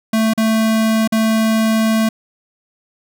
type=tone with dropouts; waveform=square; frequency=221.4 Hz; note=A3; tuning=11 cents sharp; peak=-13 dBFS; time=0.13-2.09 s; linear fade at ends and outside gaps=5 ms; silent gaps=0.336-0.376 / 1.076-1.122 s; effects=none